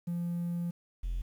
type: tone pair in turn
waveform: triangle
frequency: 172.6 / 43.15 Hz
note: F3 / F1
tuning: -20 / -20 cents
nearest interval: 2 octaves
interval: 2400 cents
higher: first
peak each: -28 dBFS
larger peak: neither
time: 0.07-0.71 / 1.03-1.22 s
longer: first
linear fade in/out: 10 ms
effects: tanh soft clip ceiling -26 dBFS + 10-bit